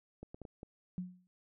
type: clicks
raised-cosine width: 2 ms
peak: -33 dBFS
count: 5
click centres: 0.23 / 0.345 / 0.417 / 0.452 / 0.631 s
type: tone with exponential decay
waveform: sine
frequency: 181.2 Hz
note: F#3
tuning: 36 cents flat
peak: -33 dBFS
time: 0.98-1.27 s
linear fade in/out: 0 ms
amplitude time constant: 62 ms
effects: none